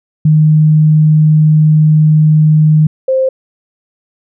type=tone pair in turn; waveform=sine; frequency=154.3 / 525 Hz; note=D#3 / C5; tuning=-14 / +6 cents; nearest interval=octave + major sixth; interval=2120 cents; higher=second; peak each=-4 / -8 dBFS; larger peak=first; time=0.25-2.87 / 3.08-3.29 s; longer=first; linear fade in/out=5 ms; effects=none